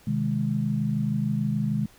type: chord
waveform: sine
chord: Ab major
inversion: first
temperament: equal with one note detuned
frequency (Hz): 128.86 / 155.56 / 207.7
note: C3 / Eb3 / Ab3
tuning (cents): -26 / 0 / 0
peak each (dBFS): -28 / -28 / -26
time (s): 0.07-1.86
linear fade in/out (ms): 5
effects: pink hiss -55 dBFS RMS until 1.98 s